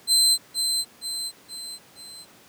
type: tone with echo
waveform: 30% pulse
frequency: 4089 Hz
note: C8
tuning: 41 cents flat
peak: -13 dBFS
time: 0.07-0.38 s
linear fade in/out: 50 ms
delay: 470 ms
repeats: 4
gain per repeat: -6 dB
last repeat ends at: 2.26 s
effects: pink hiss -52 dBFS RMS until 2.48 s + high-pass 150 Hz 12 dB/octave